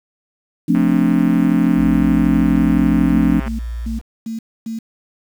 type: chord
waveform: sine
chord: D minor seventh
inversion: first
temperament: equal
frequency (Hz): 174.61 / 220 / 261.6 / 293.7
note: F3 / A3 / C4 / D4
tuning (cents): 0 / 0 / 0 / 0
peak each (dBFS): -17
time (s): 0.68-3.4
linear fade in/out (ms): 10
type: click train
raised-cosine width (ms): 0.5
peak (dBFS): -15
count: 364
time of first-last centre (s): 0.75-3.479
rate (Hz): 133
type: tone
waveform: sine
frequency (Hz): 58.27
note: A#1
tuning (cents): 0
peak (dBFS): -22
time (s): 1.75-4.02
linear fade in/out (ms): 50
type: tone bursts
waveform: sine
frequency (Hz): 224.6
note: A3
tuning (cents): +36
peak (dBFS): -22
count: 5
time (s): 3.06-4.79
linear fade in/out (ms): 5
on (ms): 130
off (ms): 270
effects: 7-bit